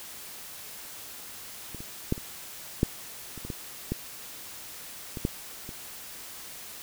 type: clicks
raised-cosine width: 3 ms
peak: -27 / -27 / -11 / -27 / -8 / -28 / -25 / -20 / -15 / -22 / -12 / -27 dBFS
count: 12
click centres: 1.747 / 1.805 / 2.124 / 2.179 / 2.831 / 3.377 / 3.45 / 3.502 / 3.92 / 5.172 / 5.251 / 5.691 s
effects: white hiss -43 dBFS RMS until 6.82 s